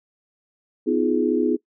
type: chord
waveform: sine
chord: F half-diminished seventh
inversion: second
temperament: just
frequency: 251.4 / 314.3 / 349.2 / 419.1 Hz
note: Cb4 / Eb4 / F4 / Ab4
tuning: +31 / +18 / 0 / +16 cents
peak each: -23 dBFS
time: 0.86-1.57 s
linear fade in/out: 20 ms
effects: noise-tail reverb RT60 0.1 s tail -21 dB re dry